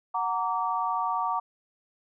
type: chord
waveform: sine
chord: Gb augmented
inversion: none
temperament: just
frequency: 740 / 925 / 1156.2 Hz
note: Gb5 / Bb5 / D6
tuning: 0 / -14 / -27 cents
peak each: -31 / -29 / -29 dBFS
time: 0.14-1.4 s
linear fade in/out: 10 ms
effects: none